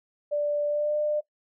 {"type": "tone with pitch glide", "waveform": "sine", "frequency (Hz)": [587.3, 599.6], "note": ["D5", "D5"], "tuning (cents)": [0, 36], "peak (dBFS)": -23, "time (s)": [0.31, 1.21], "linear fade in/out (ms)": 20, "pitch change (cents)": 36, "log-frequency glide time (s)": [0.67, 0.95], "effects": ["noise-tail reverb RT60 0.1 s tail -18 dB re dry"]}